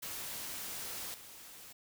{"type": "noise with level steps", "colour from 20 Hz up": "white", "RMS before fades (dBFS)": [-42, -52], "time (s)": [0.02, 1.73], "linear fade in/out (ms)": 10, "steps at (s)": 1.14, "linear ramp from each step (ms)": 2, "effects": []}